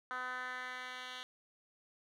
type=tone with band-pass filter sweep; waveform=10% pulse; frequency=252.9 Hz; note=B3; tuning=41 cents sharp; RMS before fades=-43 dBFS; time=0.11-1.23 s; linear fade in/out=0 ms; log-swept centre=1400 to 2900 Hz; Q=2.6; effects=none